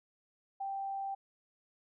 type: tone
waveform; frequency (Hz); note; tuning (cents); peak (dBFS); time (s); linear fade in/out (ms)
sine; 784; G5; 0; -35; 0.6-1.15; 10
effects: none